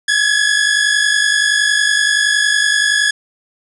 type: tone pair together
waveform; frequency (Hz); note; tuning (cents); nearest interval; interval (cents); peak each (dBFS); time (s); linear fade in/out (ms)
sawtooth; 1661.2 / 1711.9; G#6 / A6; 0 / -48; minor second; 52; -11; 0.08-3.11; 5
effects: resampled to 24000 Hz + 7-bit